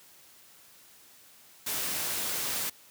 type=noise; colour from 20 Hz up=white; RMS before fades=-32 dBFS; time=1.66-2.7 s; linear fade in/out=10 ms; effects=white hiss -56 dBFS RMS until 2.9 s + high-pass 80 Hz 12 dB/octave